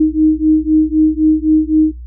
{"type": "beating tone pair", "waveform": "sine", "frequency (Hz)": [309.3, 313.2], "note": ["D#4", "D#4"], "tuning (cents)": [-10, 11], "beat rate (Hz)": 3.9, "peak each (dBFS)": -12, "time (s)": [0, 1.92], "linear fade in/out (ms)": 10, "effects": ["noise-tail reverb RT60 0.2 s tail -25 dB re dry", "added 60 Hz sine -27 dBFS peak until 2.06 s"]}